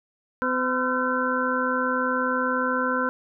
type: harmonic tone with a mistuned harmonic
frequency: 254.4 Hz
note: C4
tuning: 48 cents flat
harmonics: 1 / 2 / 4 / 5 / 6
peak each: -28 / -28 / -28 / -28 / -28 dBFS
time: 0.42-3.09 s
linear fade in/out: 0 ms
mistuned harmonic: 5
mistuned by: +120 cents
effects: none